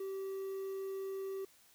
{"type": "tone with quantisation", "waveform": "triangle", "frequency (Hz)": 386.7, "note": "G4", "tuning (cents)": -24, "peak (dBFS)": -36, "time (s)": [0, 1.45], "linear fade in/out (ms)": 5, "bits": 10, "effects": ["white hiss -65 dBFS RMS until 1.74 s"]}